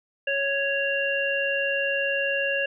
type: harmonic tone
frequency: 554.4 Hz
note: C#5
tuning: in tune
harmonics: 1 / 3 / 5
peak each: -27 / -27 / -27 dBFS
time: 0.27-2.66 s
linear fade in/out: 5 ms
effects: none